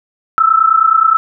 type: tone pair together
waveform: sine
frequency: 1300 / 1329.6 Hz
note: E6 / E6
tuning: -24 / +15 cents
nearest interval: unison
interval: 39 cents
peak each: -10 dBFS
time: 0.38-1.17 s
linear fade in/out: 0 ms
effects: none